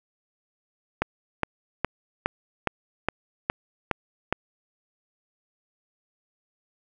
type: click train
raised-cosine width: 0.5 ms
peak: -7 dBFS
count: 9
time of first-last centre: 1.02-4.326 s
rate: 2.42 Hz
effects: none

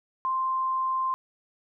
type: tone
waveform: sine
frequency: 1046.5 Hz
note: C6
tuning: in tune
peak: -24 dBFS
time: 0.25-1.14 s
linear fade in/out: 0 ms
effects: none

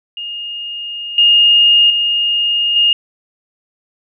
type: tone with level steps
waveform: sine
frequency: 2841 Hz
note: F7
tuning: 29 cents sharp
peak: -22 / -6 / -12 / -8 dBFS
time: 0.17-2.93 s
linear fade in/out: 2 ms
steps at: 1.18 / 1.9 / 2.76 s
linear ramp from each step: 2 ms
effects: none

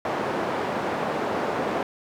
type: band-pass noise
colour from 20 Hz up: white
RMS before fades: -27 dBFS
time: 0.05-1.83 s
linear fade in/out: 2 ms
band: 190 to 870 Hz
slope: 12 dB/octave
effects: none

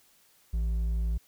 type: tone with hard clipping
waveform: sine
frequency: 56 Hz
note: A1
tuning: 31 cents sharp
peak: -27 dBFS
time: 0.53-1.18 s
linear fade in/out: 10 ms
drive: 4 dB
effects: white hiss -63 dBFS RMS until 1.27 s

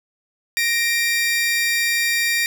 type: tone pair together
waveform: sawtooth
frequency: 1864.7 / 2365 Hz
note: A#6 / D7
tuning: 0 / +12 cents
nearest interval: major third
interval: 412 cents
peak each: -17 dBFS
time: 0.57-2.46 s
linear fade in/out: 0 ms
effects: none

